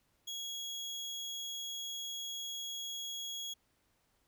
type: tone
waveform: 30% pulse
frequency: 3322 Hz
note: G#7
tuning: in tune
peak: -36 dBFS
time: 0.27-3.54 s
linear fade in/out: 10 ms
effects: pink hiss -75 dBFS RMS until 4.27 s